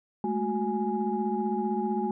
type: tone cluster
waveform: sine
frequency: 208 / 223.5 / 367.5 / 832 Hz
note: G#3 / A3 / F#4 / G#5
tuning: +3 / +27 / -12 / +3 cents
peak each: -31 dBFS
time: 0.24-2.11 s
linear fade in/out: 2 ms
effects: tanh soft clip ceiling -15 dBFS